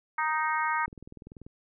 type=harmonic tone; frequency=311.1 Hz; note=D#4; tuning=in tune; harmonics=3 / 4 / 5 / 6 / 7; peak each=-29 / -31 / -33 / -35 / -36 dBFS; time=0.18-0.86 s; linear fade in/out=5 ms
type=click train; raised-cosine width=3 ms; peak=-32 dBFS; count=13; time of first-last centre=0.88-1.465 s; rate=20.5 Hz
effects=none